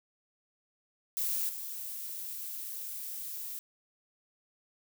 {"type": "noise with level steps", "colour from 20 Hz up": "violet", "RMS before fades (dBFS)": [-32, -40], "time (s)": [1.17, 3.59], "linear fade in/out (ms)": 0, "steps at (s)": 1.49, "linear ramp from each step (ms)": 2, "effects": []}